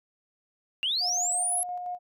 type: linear sweep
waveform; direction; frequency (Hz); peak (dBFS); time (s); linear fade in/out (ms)
sine; up; 2719 to 11175; -24; 0.83-1.63; 0
type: tone with tremolo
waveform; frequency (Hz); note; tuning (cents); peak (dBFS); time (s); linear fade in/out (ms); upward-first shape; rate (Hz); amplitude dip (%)
sine; 717; F5; +45; -30; 1-1.99; 50; square; 5.8; 30
effects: tanh soft clip ceiling -19 dBFS